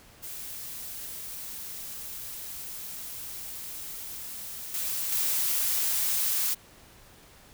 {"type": "noise with level steps", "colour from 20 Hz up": "blue", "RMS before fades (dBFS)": [-39, -31, -27], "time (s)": [0.22, 6.55], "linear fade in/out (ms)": 20, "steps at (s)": [4.74, 5.12], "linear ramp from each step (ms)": 2, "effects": ["pink hiss -54 dBFS RMS until 7.53 s"]}